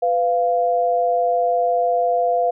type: tone pair together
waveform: sine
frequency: 500 / 694.1 Hz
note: B4 / F5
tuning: +21 / -11 cents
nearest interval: tritone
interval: 568 cents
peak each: -20 / -17 dBFS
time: 0.02-2.51 s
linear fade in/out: 10 ms
effects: none